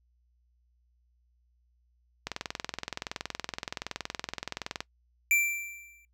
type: click train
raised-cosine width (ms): 0.2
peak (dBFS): -15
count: 55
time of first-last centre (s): 2.27-4.805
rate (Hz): 21.3
type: tone with exponential decay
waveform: square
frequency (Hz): 2349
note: D7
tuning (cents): 0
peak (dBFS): -21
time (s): 5.31-6.05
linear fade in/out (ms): 1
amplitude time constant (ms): 160
effects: noise-tail reverb RT60 0.1 s tail -20 dB re dry + added 60 Hz sine -66 dBFS peak until 6.13 s